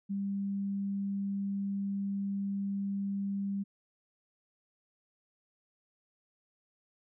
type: tone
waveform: sine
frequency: 198.3 Hz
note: G3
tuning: 20 cents sharp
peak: -31 dBFS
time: 0.09-3.64 s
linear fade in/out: 20 ms
effects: none

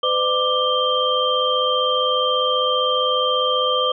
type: tone cluster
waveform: sine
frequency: 508 / 603 / 1181 / 3159 Hz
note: B4 / D5 / D6 / G7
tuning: +49 / +46 / +9 / +13 cents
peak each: -21 / -28 / -21 / -21 dBFS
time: 0.03-3.92 s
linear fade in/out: 5 ms
effects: none

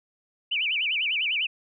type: tone with vibrato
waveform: sine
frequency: 2637 Hz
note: E7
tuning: in tune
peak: -23 dBFS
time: 0.51-1.47 s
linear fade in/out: 10 ms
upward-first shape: sine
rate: 10 Hz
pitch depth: 260 cents each way
effects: none

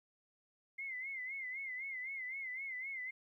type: tone with vibrato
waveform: sine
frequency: 2093 Hz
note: C7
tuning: in tune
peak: -40 dBFS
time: 0.78-3.11 s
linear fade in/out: 10 ms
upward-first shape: sine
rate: 3.9 Hz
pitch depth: 90 cents each way
effects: 13-bit

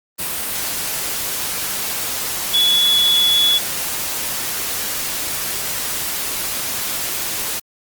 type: tone in noise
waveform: sine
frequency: 3407 Hz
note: G#7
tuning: 44 cents sharp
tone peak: -12 dBFS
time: 2.53-3.59 s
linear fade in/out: 20 ms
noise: white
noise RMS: -23 dBFS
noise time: 0.18-7.6 s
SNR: +8 dB
effects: Opus 32 kbps

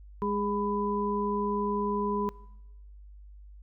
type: tone cluster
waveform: sine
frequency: 205.6 / 410.9 / 997 Hz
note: G#3 / G#4 / B5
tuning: -17 / -18 / +16 cents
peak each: -31 dBFS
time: 0.22-2.29 s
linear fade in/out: 0 ms
effects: noise-tail reverb RT60 1.0 s tail -22 dB re dry + added 50 Hz sine -46 dBFS peak until 3.62 s

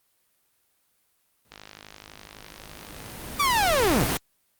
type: noise with exponential growth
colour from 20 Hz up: pink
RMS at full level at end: -24 dBFS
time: 1.45-4.17 s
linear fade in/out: 1 ms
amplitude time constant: 590 ms
type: click train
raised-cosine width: 0.2 ms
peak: -24 dBFS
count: 84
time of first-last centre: 1.52-3.119 s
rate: 51.9 Hz
type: linear sweep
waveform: sawtooth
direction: down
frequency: 1194 to 88 Hz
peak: -16 dBFS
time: 3.39-4.05 s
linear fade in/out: 10 ms
effects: white hiss -69 dBFS RMS until 4.59 s + Opus 32 kbps

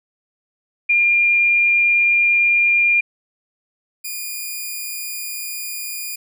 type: tone pair in turn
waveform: sine / 5% pulse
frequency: 2403 / 2434 Hz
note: D7 / D#7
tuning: +39 / -39 cents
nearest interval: unison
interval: 22 cents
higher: second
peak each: -12 / -16 dBFS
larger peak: first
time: 0.89-3.01 / 4.04-6.16 s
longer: neither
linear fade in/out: 10 ms
effects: none

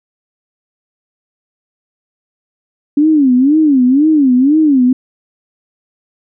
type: tone with vibrato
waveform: sine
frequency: 280 Hz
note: C#4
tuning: 18 cents sharp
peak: -6 dBFS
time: 2.97-4.93 s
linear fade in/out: 5 ms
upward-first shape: sine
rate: 2 Hz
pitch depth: 210 cents each way
effects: none

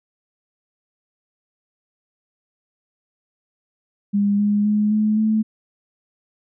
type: tone with pitch steps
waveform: sine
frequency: 202.6 / 206.3 / 210 / 213.8 / 217.6 Hz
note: G#3 / G#3 / G#3 / A3 / A3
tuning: -43 / -11 / +19 / -49 / -19 cents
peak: -15 dBFS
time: 4.13-5.43 s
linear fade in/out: 20 ms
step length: 260 ms
effects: none

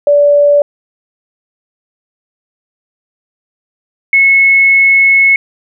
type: tone pair in turn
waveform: sine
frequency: 579 / 2190 Hz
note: D5 / C#7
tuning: -25 / -22 cents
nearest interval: octave + major seventh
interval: 2303 cents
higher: second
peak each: -4 dBFS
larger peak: neither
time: 0.07-0.62 / 4.13-5.36 s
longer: second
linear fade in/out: 2 ms
effects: none

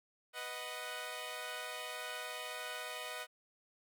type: chord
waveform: 10% pulse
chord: B major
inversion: none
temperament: equal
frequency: 493.9 / 622.3 / 740 Hz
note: B4 / D#5 / F#5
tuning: 0 / 0 / 0 cents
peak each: -38 / -36 / -39 dBFS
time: 0.33-3.27 s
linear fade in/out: 50 ms
effects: none

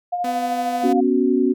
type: tone with tremolo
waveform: sine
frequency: 710 Hz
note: F5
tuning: 28 cents sharp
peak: -18 dBFS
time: 0.12-1.01 s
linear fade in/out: 10 ms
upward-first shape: triangle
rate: 13 Hz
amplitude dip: 55%
type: tone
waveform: sawtooth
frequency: 251 Hz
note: B3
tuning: 28 cents sharp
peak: -22 dBFS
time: 0.24-0.93 s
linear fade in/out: 5 ms
type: chord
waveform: sine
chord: B suspended second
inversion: none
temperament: just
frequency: 246.9 / 277.8 / 370.4 Hz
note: B3 / C#4 / F#4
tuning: 0 / +4 / +2 cents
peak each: -19 dBFS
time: 0.83-1.54 s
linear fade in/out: 20 ms
effects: none

